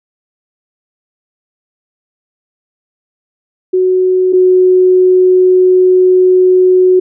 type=tone pair in turn; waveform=sine; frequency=370 / 368.3 Hz; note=F#4 / F#4; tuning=0 / -8 cents; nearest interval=unison; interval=8 cents; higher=first; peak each=-7 / -4 dBFS; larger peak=second; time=3.73-4.33 / 4.33-7 s; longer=second; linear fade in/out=10 ms; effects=none